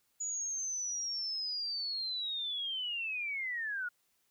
sine linear sweep, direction down, 6890 to 1413 Hz, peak -34 dBFS, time 0.2-3.89 s, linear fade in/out 10 ms, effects white hiss -75 dBFS RMS until 4.3 s

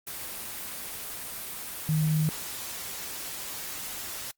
sine tone in noise, 155.56 Hz, D#3, in tune, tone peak -22 dBFS, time 1.89-2.29 s, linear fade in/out 0 ms, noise white, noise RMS -37 dBFS, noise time 0.07-4.31 s, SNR +12 dB, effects noise-tail reverb RT60 0.1 s tail -22 dB re dry + Opus 24 kbps

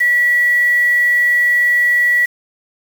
sine tone with quantisation, 1943 Hz, B6, 29 cents flat, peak -10 dBFS, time 0-2.26 s, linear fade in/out 10 ms, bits 5, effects none

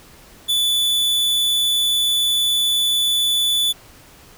45% pulse tone, 3473 Hz, A7, 23 cents flat, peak -16 dBFS, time 0.48-3.73 s, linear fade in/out 20 ms, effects pink hiss -46 dBFS RMS until 4.37 s

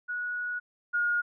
sine tone pair in turn, 1461 / 1430.9 Hz, F#6 / F6, -22 / +42 cents, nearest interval unison, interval 36 cents, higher first, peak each -30 / -24 dBFS, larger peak second, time 0.08-0.6 / 0.93-1.22 s, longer first, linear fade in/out 20 ms, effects none

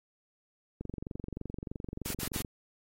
click train, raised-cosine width 3 ms, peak -25 dBFS, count 39, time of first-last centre 0.81-2.448 s, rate 23.2 Hz
white noise bursts, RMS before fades -37 dBFS, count 3, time 2.05-2.423 s, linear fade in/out 10 ms, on 91 ms, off 50 ms
effects AAC 48 kbps

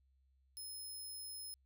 10% pulse tone, 5160 Hz, E8, 38 cents flat, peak -40 dBFS, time 0.57-1.54 s, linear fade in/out 0 ms, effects added 66 Hz sine -70 dBFS peak until 1.65 s

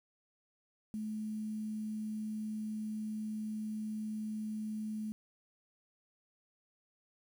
sine tone with quantisation, 215.3 Hz, A3, 37 cents flat, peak -36 dBFS, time 0.94-5.12 s, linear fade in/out 0 ms, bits 10, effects none

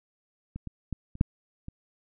clicks, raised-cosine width 5 ms, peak -24 / -24 / -19 / -30 / -9 / -26 dBFS, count 6, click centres 0.56 / 0.673 / 0.927 / 1.154 / 1.211 / 1.684 s, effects none

